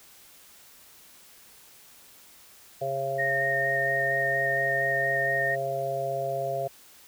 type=harmonic tone; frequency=136 Hz; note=C#3; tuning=33 cents flat; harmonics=1 / 3 / 4 / 5; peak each=-38 / -36 / -32 / -29 dBFS; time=2.81-6.68 s; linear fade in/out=10 ms
type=tone with vibrato; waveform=sine; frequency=1845 Hz; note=A#6; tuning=18 cents flat; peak=-25 dBFS; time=3.18-5.56 s; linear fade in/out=20 ms; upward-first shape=square; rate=4.3 Hz; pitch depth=11 cents each way
effects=white hiss -53 dBFS RMS until 7.07 s